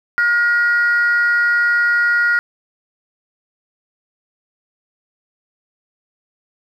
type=tone pair together; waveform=sine; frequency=1427.9 / 1906 Hz; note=F6 / A#6; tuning=+38 / +38 cents; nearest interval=perfect fourth; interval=500 cents; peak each=-12 / -18 dBFS; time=0.18-2.39 s; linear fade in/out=0 ms; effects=tanh soft clip ceiling -7 dBFS + 8-bit